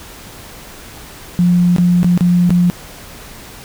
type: tone with dropouts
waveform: sine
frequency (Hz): 176.5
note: F3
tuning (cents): +19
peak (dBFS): -8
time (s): 1.39-2.7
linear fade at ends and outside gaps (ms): 0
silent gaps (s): 1.763-1.783 / 2.031-2.045 / 2.176-2.208 / 2.495-2.505
effects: pink hiss -35 dBFS RMS until 3.64 s